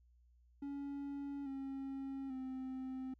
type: tone with pitch steps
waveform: triangle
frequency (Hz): 281.4 / 270.9 / 260.7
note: C#4 / C#4 / C4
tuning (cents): +26 / -40 / -6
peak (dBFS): -39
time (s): 0.62-3.14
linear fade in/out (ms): 5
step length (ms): 840
effects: added 60 Hz sine -65 dBFS peak until 3.19 s